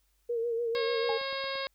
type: tone with vibrato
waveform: sine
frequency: 466.2 Hz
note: A#4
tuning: in tune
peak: -28 dBFS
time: 0.29-1.18 s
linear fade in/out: 10 ms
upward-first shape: sine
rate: 6.8 Hz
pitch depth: 48 cents each way
type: harmonic tone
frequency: 543 Hz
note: C#5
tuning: 36 cents flat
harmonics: 1 / 2 / 3 / 4 / 5 / 6 / 7 / 8 / 9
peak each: -36 / -39 / -41 / -41 / -45 / -45 / -41 / -44 / -44 dBFS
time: 0.75-1.67 s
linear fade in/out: 0 ms
type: tone with exponential decay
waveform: sine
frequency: 828 Hz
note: G#5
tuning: 5 cents flat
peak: -29 dBFS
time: 1.09-1.29 s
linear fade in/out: 2 ms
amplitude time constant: 42 ms
type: click train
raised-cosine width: 1 ms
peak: -36 dBFS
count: 5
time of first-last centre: 1.1-1.555 s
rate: 8.79 Hz
effects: added 50 Hz sine -70 dBFS peak until 1.74 s + white hiss -74 dBFS RMS until 1.74 s